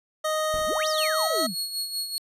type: tone with pitch glide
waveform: 25% pulse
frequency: 622 to 642.1 Hz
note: D#5 to E5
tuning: -1 to -46 cents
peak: -20 dBFS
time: 0.24-1.47 s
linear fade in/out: 10 ms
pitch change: +55 cents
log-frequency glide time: 1.04-1.34 s
type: noise with exponential decay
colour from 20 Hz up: brown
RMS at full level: -34 dBFS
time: 0.54-0.98 s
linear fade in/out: 1 ms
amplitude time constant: 94 ms
type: exponential two-way sweep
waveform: sine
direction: up then down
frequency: 152.7 to 5990 to 152.7 Hz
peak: -29 dBFS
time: 0.66-1.55 s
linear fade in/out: 50 ms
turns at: 0.88 s
type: tone with tremolo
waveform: sawtooth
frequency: 4332 Hz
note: C#8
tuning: 41 cents flat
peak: -23 dBFS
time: 0.98-2.18 s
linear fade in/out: 0 ms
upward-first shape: sine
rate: 5.2 Hz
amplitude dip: 60%
effects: resampled to 32000 Hz